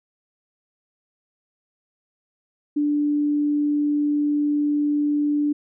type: tone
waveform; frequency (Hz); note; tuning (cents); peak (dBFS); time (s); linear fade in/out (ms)
sine; 293.7; D4; 0; -18; 2.76-5.53; 10
effects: none